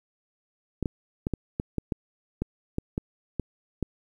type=clicks; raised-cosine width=3 ms; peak=-14 dBFS; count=12; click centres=0.827 / 0.858 / 1.269 / 1.337 / 1.599 / 1.783 / 1.922 / 2.42 / 2.784 / 2.979 / 3.397 / 3.827 s; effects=9-bit